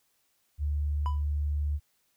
sine tone, 73.42 Hz, D2, in tune, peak -26 dBFS, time 0.58-1.8 s, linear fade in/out 50 ms
triangle tone with exponential decay, 994 Hz, B5, 11 cents sharp, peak -27 dBFS, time 1.06-1.24 s, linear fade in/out 0 ms, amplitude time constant 38 ms
effects white hiss -72 dBFS RMS until 2.16 s

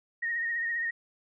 sine tone with vibrato, 1862 Hz, A#6, 2 cents flat, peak -28 dBFS, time 0.22-0.91 s, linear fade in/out 10 ms, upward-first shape triangle, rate 15 Hz, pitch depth 42 cents each way, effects none

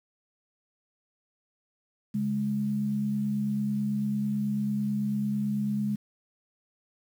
sine tone pair together, 138.62 / 207.7 Hz, C#3 / G#3, 0 / 0 cents, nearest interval perfect fifth, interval 700 cents, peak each -34 / -26 dBFS, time 2.14-5.96 s, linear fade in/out 10 ms, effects 9-bit

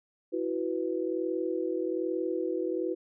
sine chord, E suspended second, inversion none, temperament just, 329.6 / 370.8 / 494.4 Hz, E4 / F#4 / B4, 0 / +4 / +2 cents, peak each -32 / -32 / -34 dBFS, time 0.32-2.95 s, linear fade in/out 20 ms, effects none

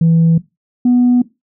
sine tone pair in turn, 164.81 / 246 Hz, E3 / B3, 0 / -7 cents, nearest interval perfect fifth, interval 693 cents, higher second, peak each -6 dBFS, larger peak neither, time 0.01-0.38 / 0.85-1.22 s, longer neither, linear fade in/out 5 ms, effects noise-tail reverb RT60 0.2 s tail -17 dB re dry + tanh soft clip ceiling -5 dBFS

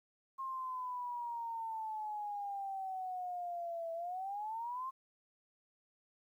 sine exponential two-way sweep, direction down then up, 1072 to 659.3 to 1072 Hz, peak -38 dBFS, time 0.38-4.91 s, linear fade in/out 20 ms, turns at 3.93 s, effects 12-bit

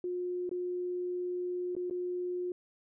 sine tone with dropouts, 358.3 Hz, F4, 44 cents sharp, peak -32 dBFS, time 0.04-2.52 s, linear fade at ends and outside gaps 2 ms, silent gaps 0.493-0.513 / 1.752-1.765 / 1.899-1.909 s, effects none

